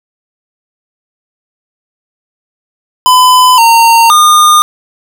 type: tone with pitch steps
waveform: square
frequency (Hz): 1008 / 919 / 1217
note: B5 / A#5 / D#6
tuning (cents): +35 / -25 / -39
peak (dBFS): -3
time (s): 3.06-4.62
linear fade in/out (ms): 0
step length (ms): 520
effects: none